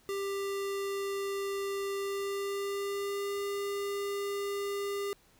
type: tone with pitch glide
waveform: square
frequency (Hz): 395.7 to 401.7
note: G4 to G4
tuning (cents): +16 to +42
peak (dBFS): -33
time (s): 0.09-5.13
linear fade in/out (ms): 0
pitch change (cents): +26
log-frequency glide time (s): 1.96-3.36
effects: pink hiss -64 dBFS RMS until 5.39 s